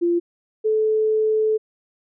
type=tone pair in turn; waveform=sine; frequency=344.8 / 434.4 Hz; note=F4 / A4; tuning=-22 / -22 cents; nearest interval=major third; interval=400 cents; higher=second; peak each=-16 / -16 dBFS; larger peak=neither; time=0.01-0.2 / 0.64-1.58 s; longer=second; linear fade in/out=20 ms; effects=none